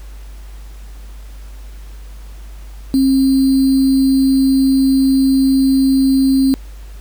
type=tone with sample-and-hold; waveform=sine; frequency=267.6 Hz; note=C4; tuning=39 cents sharp; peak=-9 dBFS; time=2.94-6.54 s; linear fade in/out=0 ms; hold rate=4410 Hz; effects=added 50 Hz sine -30 dBFS peak until 7 s + pink hiss -46 dBFS RMS until 7 s